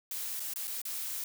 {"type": "noise with dropouts", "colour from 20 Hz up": "blue", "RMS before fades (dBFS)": -37, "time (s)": [0.11, 1.24], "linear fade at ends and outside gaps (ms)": 2, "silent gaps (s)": [[0.397, 0.402], [0.537, 0.559], [0.673, 0.677], [0.817, 0.852]], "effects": []}